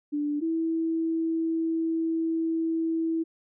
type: tone pair in turn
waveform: sine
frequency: 293.7 / 326.4 Hz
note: D4 / E4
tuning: 0 / -17 cents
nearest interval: major second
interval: 183 cents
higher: second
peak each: -25 / -24 dBFS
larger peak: second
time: 0.12-0.41 / 0.41-3.24 s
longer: second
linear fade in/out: 20 ms
effects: none